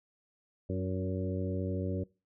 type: harmonic tone with a mistuned harmonic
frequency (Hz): 93.8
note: F#2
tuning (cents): +24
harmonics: 1 / 2 / 3 / 4 / 5 / 6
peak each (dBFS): -34 / -37 / -39 / -40 / -41 / -42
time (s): 0.69-2.04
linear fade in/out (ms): 10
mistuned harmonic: 4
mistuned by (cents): -20
effects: noise-tail reverb RT60 0.3 s tail -23 dB re dry